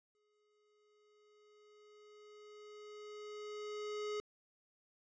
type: tone with exponential growth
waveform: square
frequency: 420 Hz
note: G#4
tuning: 19 cents sharp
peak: -38 dBFS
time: 0.15-4.2 s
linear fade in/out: 0 ms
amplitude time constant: 880 ms
effects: resampled to 16000 Hz